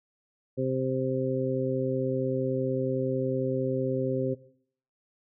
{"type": "harmonic tone", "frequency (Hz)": 130.81, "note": "C3", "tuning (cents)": 0, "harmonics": [1, 2, 3, 4], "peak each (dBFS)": [-31, -31, -31, -31], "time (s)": [0.57, 4.35], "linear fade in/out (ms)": 20, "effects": ["noise-tail reverb RT60 0.6 s tail -18 dB re dry"]}